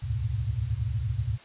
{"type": "tone cluster", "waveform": "sine", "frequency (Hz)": [67.2, 77.3, 102.1, 110.6, 123.3], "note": ["C2", "D#2", "G#2", "A2", "B2"], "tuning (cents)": [47, -11, -29, 9, -2], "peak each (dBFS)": [-35, -34, -31, -32, -32], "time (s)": [0.02, 1.38], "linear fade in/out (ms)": 20, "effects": ["white hiss -51 dBFS RMS until 1.44 s", "resampled to 8000 Hz"]}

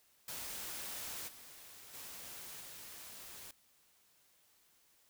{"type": "noise with level steps", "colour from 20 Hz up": "white", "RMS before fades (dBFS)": [-44, -55, -49, -51], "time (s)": [0.28, 3.51], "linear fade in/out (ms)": 2, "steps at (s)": [1.27, 1.93, 2.6], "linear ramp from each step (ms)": 20, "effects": ["white hiss -70 dBFS RMS until 5.09 s"]}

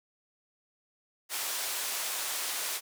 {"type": "band-pass noise", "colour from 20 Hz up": "white", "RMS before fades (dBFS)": -34, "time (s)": [1.29, 2.81], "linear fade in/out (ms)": 50, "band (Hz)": [510, 13000], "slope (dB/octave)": 12, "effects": []}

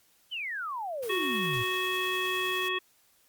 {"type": "exponential sweep", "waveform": "sine", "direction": "down", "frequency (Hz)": [3136, 107.9], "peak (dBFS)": -32, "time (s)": [0.31, 1.64], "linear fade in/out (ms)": 20}
{"type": "noise with tremolo", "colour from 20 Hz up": "white", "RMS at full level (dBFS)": -43, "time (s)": [1.02, 2.69], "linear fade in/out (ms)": 10, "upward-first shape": "triangle", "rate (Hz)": 9.9, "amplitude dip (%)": 25}
{"type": "harmonic tone", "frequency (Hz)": 370, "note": "F#4", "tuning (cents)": 0, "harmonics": [1, 3, 5, 7, 9], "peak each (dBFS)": [-34, -34, -34, -34, -34], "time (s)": [1.09, 2.79], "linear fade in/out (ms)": 10}
{"effects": ["white hiss -65 dBFS RMS until 3.28 s", "Opus 48 kbps"]}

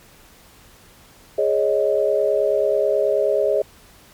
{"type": "chord", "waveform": "sine", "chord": "Ab suspended fourth", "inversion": "none", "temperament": "just", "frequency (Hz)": [415.3, 553.7, 623], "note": ["Ab4", "Db5", "Eb5"], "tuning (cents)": [0, -2, 2], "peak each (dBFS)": -20, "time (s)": [1.38, 3.62], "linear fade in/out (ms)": 5, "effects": ["pink hiss -49 dBFS RMS until 4.13 s", "MP3 96 kbps"]}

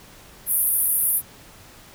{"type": "band-pass noise", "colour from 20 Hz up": "pink", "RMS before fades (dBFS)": -21, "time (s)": [0.46, 1.22], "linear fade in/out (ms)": 50, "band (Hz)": [9700, 15000], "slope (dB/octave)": 96, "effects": ["pink hiss -47 dBFS RMS until 1.94 s"]}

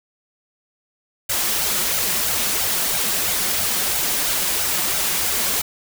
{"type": "noise with flanger", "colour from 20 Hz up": "white", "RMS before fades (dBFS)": -21, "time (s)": [1.29, 5.62], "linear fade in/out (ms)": 10, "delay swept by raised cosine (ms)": [1.3, 5.6], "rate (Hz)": 3, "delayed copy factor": 0.6, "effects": []}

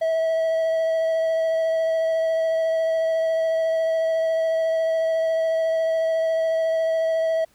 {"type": "tone with vibrato", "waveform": "triangle", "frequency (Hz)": 649, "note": "E5", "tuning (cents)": -27, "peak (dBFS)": -17, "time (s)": [0.01, 7.45], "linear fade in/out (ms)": 10, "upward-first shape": "sine", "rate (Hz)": 14, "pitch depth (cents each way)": 11, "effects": ["pink hiss -60 dBFS RMS until 7.54 s"]}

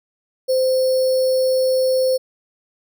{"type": "tone with sample-and-hold", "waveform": "sine", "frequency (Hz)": 518, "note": "C5", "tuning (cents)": -17, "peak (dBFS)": -14, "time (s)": [0.48, 2.18], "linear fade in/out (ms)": 20, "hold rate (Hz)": 4900, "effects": []}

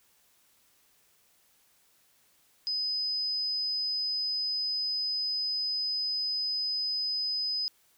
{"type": "tone", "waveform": "sine", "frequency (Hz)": 5020, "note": "D#8", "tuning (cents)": 15, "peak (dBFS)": -28, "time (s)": [2.67, 7.68], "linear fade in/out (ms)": 0, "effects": ["white hiss -66 dBFS RMS until 7.97 s"]}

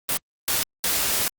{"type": "noise bursts at uneven times", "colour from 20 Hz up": "white", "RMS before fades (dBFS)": -23, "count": 3, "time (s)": [[0.09, 0.17], [0.48, 0.63], [0.84, 1.28]], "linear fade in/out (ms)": 0, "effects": ["Opus 32 kbps"]}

